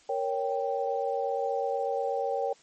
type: chord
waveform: sine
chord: G diminished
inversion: first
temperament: equal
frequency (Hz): 466.2 / 554.4 / 784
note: Bb4 / Db5 / G5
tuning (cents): 0 / 0 / 0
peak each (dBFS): -31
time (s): 0.09-2.53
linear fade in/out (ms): 5
effects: white hiss -59 dBFS RMS until 2.62 s + MP3 32 kbps